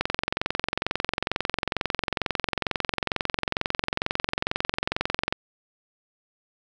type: click train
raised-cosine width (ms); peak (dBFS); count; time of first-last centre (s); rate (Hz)
0.3; -7; 119; 0.01-5.325; 22.2
effects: none